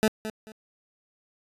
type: tone with echo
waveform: 20% pulse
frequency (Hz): 217.1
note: A3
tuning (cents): -23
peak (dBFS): -14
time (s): 0.03-0.08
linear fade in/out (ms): 0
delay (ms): 220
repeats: 2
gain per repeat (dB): -12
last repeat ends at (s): 0.52
effects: resampled to 32000 Hz